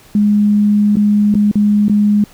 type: tone with dropouts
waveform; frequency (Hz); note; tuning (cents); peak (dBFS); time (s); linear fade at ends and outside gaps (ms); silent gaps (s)
sine; 207.4; G#3; -2; -8; 0.15-2.24; 2; 0.957-0.968 / 1.342-1.352 / 1.514-1.555 / 1.883-1.896
effects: pink hiss -44 dBFS RMS until 2.33 s